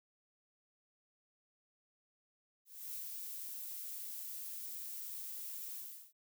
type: noise with ADSR envelope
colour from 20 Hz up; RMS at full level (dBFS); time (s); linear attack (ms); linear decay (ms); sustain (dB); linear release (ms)
violet; -43; 2.65-6.13; 300; 69; -2; 370
effects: none